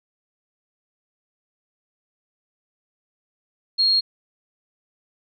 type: tone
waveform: sine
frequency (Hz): 4264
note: C8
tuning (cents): +32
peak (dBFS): -15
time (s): 3.78-4.01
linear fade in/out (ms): 20
effects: none